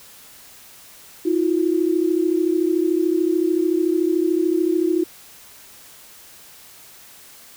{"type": "tone pair together", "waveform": "sine", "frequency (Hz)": [324, 357.6], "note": ["E4", "F4"], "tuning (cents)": [-30, 41], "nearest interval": "major second", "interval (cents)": 171, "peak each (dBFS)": -19, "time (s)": [1.25, 5.04], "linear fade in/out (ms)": 10, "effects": ["white hiss -45 dBFS RMS until 7.56 s"]}